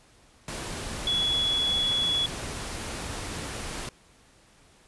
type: tone in noise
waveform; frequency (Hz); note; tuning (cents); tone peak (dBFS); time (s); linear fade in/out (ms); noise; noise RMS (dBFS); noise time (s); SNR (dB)
sine; 3385; G#7; +32; -23; 1.07-2.26; 2; pink; -35; 0.48-3.89; +9
effects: pink hiss -58 dBFS RMS until 4.87 s + resampled to 24000 Hz